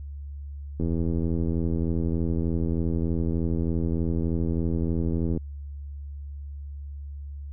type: click train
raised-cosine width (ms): 3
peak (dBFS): -15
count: 382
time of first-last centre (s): 0.8-5.374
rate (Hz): 83.3
effects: added 71 Hz sine -34 dBFS peak until 7.52 s